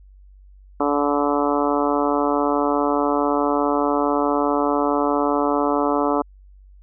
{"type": "harmonic tone", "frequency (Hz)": 144.7, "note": "D3", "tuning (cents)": -25, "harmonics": [2, 3, 4, 5, 6, 7, 8, 9], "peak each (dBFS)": [-22, -24, -25, -26, -27, -27, -28, -29], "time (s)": [0.8, 6.22], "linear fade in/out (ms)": 5, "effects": ["added 48 Hz sine -44 dBFS peak until 6.82 s"]}